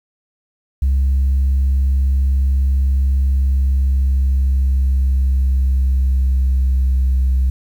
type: tone with pitch glide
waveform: sine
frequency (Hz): 67.3 to 64.75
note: C2 to C2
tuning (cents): +49 to -17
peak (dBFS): -10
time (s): 0.82-7.5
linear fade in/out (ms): 5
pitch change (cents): -66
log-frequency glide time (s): 3.26-7.3
effects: tanh soft clip ceiling -10 dBFS + 8-bit